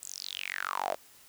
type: tone with high-pass filter sweep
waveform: sawtooth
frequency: 47.08 Hz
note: F#1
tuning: 31 cents sharp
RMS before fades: -36 dBFS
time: 0.02-0.95 s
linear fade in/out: 10 ms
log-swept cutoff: 8200 to 590 Hz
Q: 7.6
effects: white hiss -57 dBFS RMS until 1.28 s